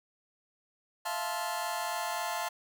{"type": "chord", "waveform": "sawtooth", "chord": "F major seventh", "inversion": "third", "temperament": "just", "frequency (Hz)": [654.8, 698.5, 873.1, 1047.7], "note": ["E5", "F5", "A5", "C6"], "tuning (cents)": [-12, 0, -14, 2], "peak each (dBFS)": [-37, -33, -32, -34], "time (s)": [1.05, 2.49], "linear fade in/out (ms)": 10, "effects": []}